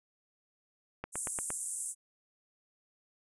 click train, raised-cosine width 0.5 ms, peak -22 dBFS, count 5, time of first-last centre 1.04-1.504 s, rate 8.62 Hz
white band-pass noise, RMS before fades -38 dBFS, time 1.12-1.95 s, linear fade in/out 50 ms, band 7700 to 10000 Hz, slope 48 dB/octave
effects resampled to 24000 Hz

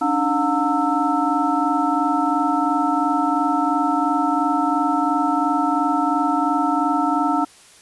sine tone cluster, 281.6 / 304.5 / 717 / 909 / 1320 Hz, C#4 / D#4 / F5 / A#5 / E6, +27 / -37 / +45 / -44 / +2 cents, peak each -23 dBFS, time 0.01-7.45 s, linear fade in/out 10 ms, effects white hiss -48 dBFS RMS until 7.81 s + resampled to 24000 Hz

